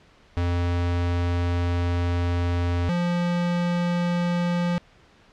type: tone pair in turn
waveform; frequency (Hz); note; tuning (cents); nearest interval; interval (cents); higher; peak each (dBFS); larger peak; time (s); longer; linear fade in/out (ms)
square; 87.31 / 174.62; F2 / F3; 0 / 0; octave; 1200; second; -22; neither; 0.37-2.89 / 2.89-4.78; first; 0
effects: pink hiss -55 dBFS RMS until 5.32 s + low-pass 4000 Hz 12 dB/octave